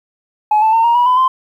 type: tone with pitch steps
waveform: sine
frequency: 849 / 877.9 / 907.8 / 938.8 / 970.7 / 1003.8 / 1038 Hz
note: G#5 / A5 / A#5 / A#5 / B5 / B5 / C6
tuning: +38 / -4 / -46 / +12 / -30 / +28 / -14 cents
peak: -7 dBFS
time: 0.51-1.28 s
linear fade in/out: 5 ms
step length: 110 ms
effects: tanh soft clip ceiling -6 dBFS + 8-bit